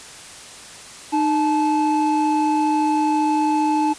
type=tone pair together; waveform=triangle; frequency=306.3 / 866.3 Hz; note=D#4 / A5; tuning=-27 / -27 cents; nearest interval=octave + tritone; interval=1800 cents; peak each=-17 dBFS; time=1.12-3.94 s; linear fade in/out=20 ms; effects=white hiss -39 dBFS RMS until 3.98 s + resampled to 22050 Hz